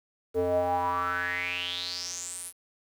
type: tone with band-pass filter sweep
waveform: square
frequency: 88.8 Hz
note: F2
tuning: 29 cents sharp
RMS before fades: -30 dBFS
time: 0.34-2.53 s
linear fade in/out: 50 ms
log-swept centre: 450 to 11000 Hz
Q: 7.3
effects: 9-bit